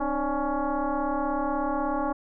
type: tone with frequency modulation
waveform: sine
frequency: 264.8 Hz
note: C4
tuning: 21 cents sharp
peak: -24 dBFS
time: 0-2.13 s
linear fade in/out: 10 ms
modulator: 283 Hz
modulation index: 3.2
effects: none